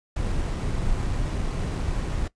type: noise with sample-and-hold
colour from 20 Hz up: brown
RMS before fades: -26 dBFS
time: 0.16-2.28 s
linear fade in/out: 5 ms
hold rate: 8820 Hz
effects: noise-tail reverb RT60 0.1 s tail -18 dB re dry + resampled to 22050 Hz